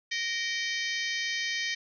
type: harmonic tone with a mistuned harmonic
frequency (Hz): 621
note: D#5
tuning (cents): -3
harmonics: 3 / 4 / 5 / 6 / 7 / 8 / 9 / 10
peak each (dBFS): -33 / -35 / -37 / -39 / -40 / -41 / -42 / -43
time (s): 0.11-1.75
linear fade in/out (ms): 10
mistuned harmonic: 4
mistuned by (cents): -120
effects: none